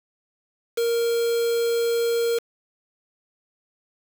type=tone with quantisation; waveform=triangle; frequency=466.2 Hz; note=A#4; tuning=in tune; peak=-18 dBFS; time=0.77-2.39 s; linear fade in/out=10 ms; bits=5; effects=none